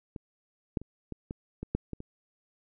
clicks, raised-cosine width 3 ms, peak -26 / -15 / -30 / -24 / -23 / -23 / -14 / -23 / -28 dBFS, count 9, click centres 0.162 / 0.772 / 0.816 / 1.123 / 1.309 / 1.63 / 1.75 / 1.933 / 2.004 s, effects none

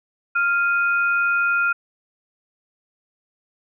sine tone pair together, 1396 / 2487 Hz, F6 / D#7, -1 / -1 cents, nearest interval minor seventh, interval 1000 cents, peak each -17 / -26 dBFS, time 0.35-1.73 s, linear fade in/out 10 ms, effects none

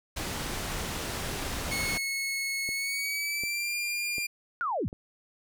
pink low-pass noise, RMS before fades -34 dBFS, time 0.16-1.98 s, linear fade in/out 10 ms, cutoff 12000 Hz, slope 12 dB/octave
sawtooth tone with pitch glide, 2189 to 2401 Hz, C#7 to D7, -22 to +38 cents, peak -26 dBFS, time 1.71-4.27 s, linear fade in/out 10 ms, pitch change +160 cents, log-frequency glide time 2.71-3.76 s
click train, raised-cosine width 2 ms, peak -28 dBFS, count 4, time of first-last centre 2.69-4.929 s, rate 1.34 Hz
sine linear sweep, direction down, 1480 to 55.4 Hz, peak -27 dBFS, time 4.61-4.88 s, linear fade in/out 0 ms
effects none

